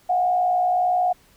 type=tone with frequency modulation; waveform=sine; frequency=724 Hz; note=F#5; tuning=38 cents flat; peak=-17 dBFS; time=0.09-1.13 s; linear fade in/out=10 ms; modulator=61.6 Hz; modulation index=0.46; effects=pink hiss -56 dBFS RMS until 1.36 s